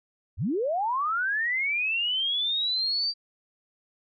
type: linear sweep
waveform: sine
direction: up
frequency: 58.27 to 4700 Hz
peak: -24 dBFS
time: 0.37-3.14 s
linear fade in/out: 50 ms
effects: none